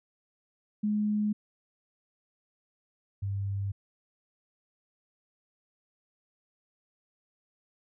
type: tone pair in turn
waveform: sine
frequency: 210 / 99.11 Hz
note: G#3 / G2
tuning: +19 / +20 cents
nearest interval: octave + minor second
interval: 1299 cents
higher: first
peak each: -25 / -29 dBFS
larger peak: first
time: 0.83-1.33 / 3.22-3.72 s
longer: neither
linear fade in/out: 10 ms
effects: none